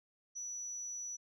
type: tone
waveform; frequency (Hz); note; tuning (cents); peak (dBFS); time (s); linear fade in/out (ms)
sine; 5910; F#8; -3; -39; 0.35-1.17; 20
effects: tanh soft clip ceiling -36 dBFS